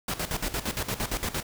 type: noise with tremolo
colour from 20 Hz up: pink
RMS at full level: -29 dBFS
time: 0.08-1.43 s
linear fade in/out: 5 ms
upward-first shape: square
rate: 8.7 Hz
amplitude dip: 75%
effects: none